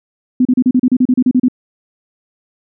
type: tone bursts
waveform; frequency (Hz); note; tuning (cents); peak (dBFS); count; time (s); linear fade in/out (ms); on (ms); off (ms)
sine; 252.4; B3; +38; -7; 13; 0.4-1.484; 5; 52; 34
effects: none